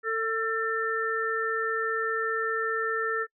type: harmonic tone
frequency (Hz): 447.5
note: A4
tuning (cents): +29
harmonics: 1 / 3 / 4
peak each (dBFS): -30 / -30 / -30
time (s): 0.03-3.27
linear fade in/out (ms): 50
effects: noise-tail reverb RT60 0.1 s tail -26 dB re dry